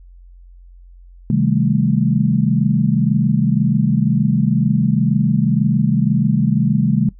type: chord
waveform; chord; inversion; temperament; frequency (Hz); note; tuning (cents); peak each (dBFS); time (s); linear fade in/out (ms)
sine; A half-diminished seventh; first; just; 132 / 158.4 / 198 / 220; C3 / Eb3 / G3 / A3; +16 / +31 / +18 / 0; -18; 1.3-7.09; 2
effects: noise-tail reverb RT60 0.1 s tail -19 dB re dry + added 44 Hz sine -39 dBFS peak until 7.19 s